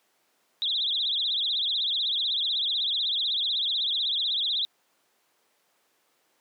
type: tone with vibrato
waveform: sine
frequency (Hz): 3592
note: A7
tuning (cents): +35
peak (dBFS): -24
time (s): 0.62-4.65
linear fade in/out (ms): 0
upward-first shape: triangle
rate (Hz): 16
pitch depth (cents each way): 220
effects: pink hiss -68 dBFS RMS until 6.4 s + high-pass 400 Hz 12 dB/octave